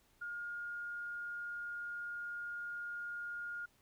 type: tone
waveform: sine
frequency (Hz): 1421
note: F6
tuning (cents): +30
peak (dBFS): -40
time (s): 0.21-3.66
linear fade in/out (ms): 10
effects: pink hiss -71 dBFS RMS until 3.81 s